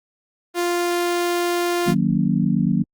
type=tone; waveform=sawtooth; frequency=349.2 Hz; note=F4; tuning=in tune; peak=-15 dBFS; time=0.54-1.95 s; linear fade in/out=50 ms
type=chord; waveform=sine; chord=D# minor seventh; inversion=none; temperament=equal with one note detuned; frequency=155.56 / 185 / 233.1 / 281.1 Hz; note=D#3 / F#3 / A#3 / C#4; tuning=0 / 0 / 0 / +24 cents; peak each=-22 / -20 / -21 / -26 dBFS; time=1.86-2.84 s; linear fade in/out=20 ms
effects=Opus 32 kbps